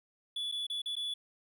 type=tone with dropouts; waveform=triangle; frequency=3433 Hz; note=A7; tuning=43 cents flat; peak=-32 dBFS; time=0.36-1.14 s; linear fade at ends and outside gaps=5 ms; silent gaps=0.516-0.522 / 0.668-0.699 / 0.819-0.858 / 0.955-0.965 s; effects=none

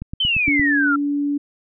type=click train; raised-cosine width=5 ms; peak=-16 dBFS; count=6; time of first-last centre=0.02-0.597 s; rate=8.67 Hz
type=exponential sweep; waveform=sine; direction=down; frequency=3136 to 1341 Hz; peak=-16 dBFS; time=0.2-0.96 s; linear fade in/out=5 ms
type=tone; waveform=sine; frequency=287.5 Hz; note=D4; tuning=37 cents flat; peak=-18 dBFS; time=0.47-1.38 s; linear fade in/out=10 ms
effects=none

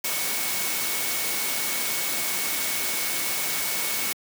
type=tone in noise; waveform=sine; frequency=2217 Hz; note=C#7; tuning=in tune; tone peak=-35 dBFS; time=0.04-4.13 s; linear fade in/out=5 ms; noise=white; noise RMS=-27 dBFS; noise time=0.04-4.13 s; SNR=-11 dB; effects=high-pass 150 Hz 12 dB/octave

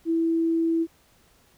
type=tone; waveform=sine; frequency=329.4 Hz; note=E4; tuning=1 cent flat; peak=-20 dBFS; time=0.05-0.87 s; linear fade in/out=50 ms; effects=pink hiss -60 dBFS RMS until 1.57 s

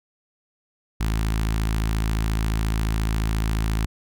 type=tone with notch filter; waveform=sawtooth; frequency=54.3 Hz; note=A1; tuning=22 cents flat; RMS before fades=-23 dBFS; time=1-3.86 s; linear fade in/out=10 ms; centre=520 Hz; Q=0.92; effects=none

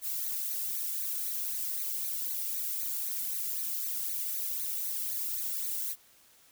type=noise with flanger; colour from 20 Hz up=violet; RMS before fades=-34 dBFS; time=0.01-5.96 s; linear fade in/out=50 ms; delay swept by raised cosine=0.47 to 1.47 ms; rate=3.9 Hz; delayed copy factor=+0.8; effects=white hiss -61 dBFS RMS until 6.51 s

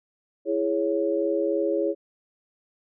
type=chord; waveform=sine; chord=C# minor; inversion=first; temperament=just; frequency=332.6 / 415.8 / 554.4 Hz; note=E4 / G#4 / C#5; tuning=+16 / +2 / 0 cents; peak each=-26 dBFS; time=0.45-1.95 s; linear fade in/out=50 ms; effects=none

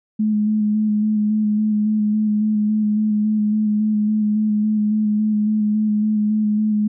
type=tone with vibrato; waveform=sine; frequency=212.5 Hz; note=G#3; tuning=40 cents sharp; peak=-15 dBFS; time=0.19-6.88 s; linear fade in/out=10 ms; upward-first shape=square; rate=3.6 Hz; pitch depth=17 cents each way; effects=none

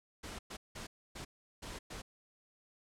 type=noise bursts at uneven times; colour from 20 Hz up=pink; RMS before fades=-45 dBFS; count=6; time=0.23-0.39 / 0.5-0.57 / 0.75-0.87 / 1.15-1.25 / 1.62-1.79 / 1.9-2.02 s; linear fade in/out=10 ms; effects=low-pass 9000 Hz 12 dB/octave

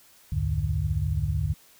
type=tone cluster; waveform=sine; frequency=68.8 / 84 / 102.5 / 148.2 Hz; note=C#2 / E2 / G#2 / D3; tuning=-12 / +33 / -22 / +16 cents; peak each=-29 dBFS; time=0.32-1.54 s; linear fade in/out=5 ms; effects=white hiss -56 dBFS RMS until 1.79 s

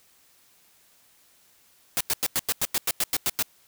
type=noise bursts; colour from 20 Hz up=white; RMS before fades=-24 dBFS; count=12; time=1.97-3.425 s; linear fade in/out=0 ms; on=36 ms; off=93 ms; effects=white hiss -60 dBFS RMS until 3.67 s

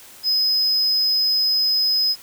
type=tone; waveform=triangle; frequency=5060 Hz; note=D#8; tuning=28 cents sharp; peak=-15 dBFS; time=0.23-2.16 s; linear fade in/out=50 ms; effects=white hiss -44 dBFS RMS until 2.22 s

